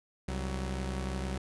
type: tone pair together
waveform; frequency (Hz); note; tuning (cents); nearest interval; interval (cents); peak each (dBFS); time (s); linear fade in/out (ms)
sawtooth; 66.3 / 187.52; C2 / F#3; +23 / +23; octave + tritone; 1800; -30 / -34; 0.28-1.38; 5
effects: resampled to 24000 Hz